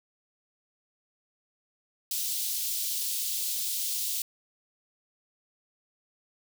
white high-pass noise, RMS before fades -31 dBFS, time 2.11-4.22 s, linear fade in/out 2 ms, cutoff 3300 Hz, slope 24 dB/octave, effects none

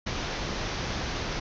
pink low-pass noise, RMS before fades -32 dBFS, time 0.06-1.4 s, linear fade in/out 10 ms, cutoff 6300 Hz, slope 96 dB/octave, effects none

